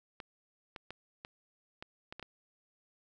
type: clicks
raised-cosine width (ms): 0.3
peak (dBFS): -27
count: 8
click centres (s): 0.202 / 0.762 / 0.906 / 1.249 / 1.825 / 2.125 / 2.196 / 2.227
effects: none